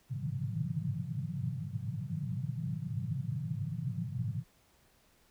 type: band-pass noise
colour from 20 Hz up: pink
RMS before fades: -36 dBFS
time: 0.09-4.44 s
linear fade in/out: 50 ms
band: 100 to 180 Hz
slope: 96 dB/octave
effects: pink hiss -67 dBFS RMS until 5.3 s